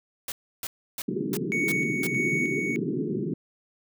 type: noise bursts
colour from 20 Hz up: white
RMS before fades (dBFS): -33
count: 6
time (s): 0.28-2.07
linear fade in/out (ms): 2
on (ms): 40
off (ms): 310
type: band-pass noise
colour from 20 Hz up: white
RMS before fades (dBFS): -29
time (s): 1.08-3.34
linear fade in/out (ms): 5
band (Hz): 130 to 420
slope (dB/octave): 96
type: tone with tremolo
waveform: triangle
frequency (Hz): 2228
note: C#7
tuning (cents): +8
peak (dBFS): -23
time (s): 1.52-2.76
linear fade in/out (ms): 0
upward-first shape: square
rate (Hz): 1.6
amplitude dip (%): 35
effects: none